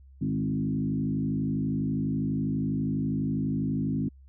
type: tone with frequency modulation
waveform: sine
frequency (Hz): 207.7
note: G#3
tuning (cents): 0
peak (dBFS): -25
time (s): 0.21-4.09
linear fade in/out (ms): 10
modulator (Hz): 52.2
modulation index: 1.6
effects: added 67 Hz sine -49 dBFS peak until 4.28 s